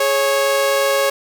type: tone pair together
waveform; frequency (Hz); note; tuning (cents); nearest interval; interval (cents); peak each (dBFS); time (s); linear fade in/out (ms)
sawtooth; 418.9 / 551; G#4 / C#5; +15 / -11; perfect fourth; 474; -19 / -11; 0-1.1; 5
effects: none